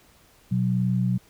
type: tone pair together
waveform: sine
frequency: 123.47 / 185 Hz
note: B2 / F#3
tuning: 0 / 0 cents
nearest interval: perfect fifth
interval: 700 cents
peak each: -23 dBFS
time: 0.51-1.18 s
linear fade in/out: 10 ms
effects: pink hiss -57 dBFS RMS until 1.29 s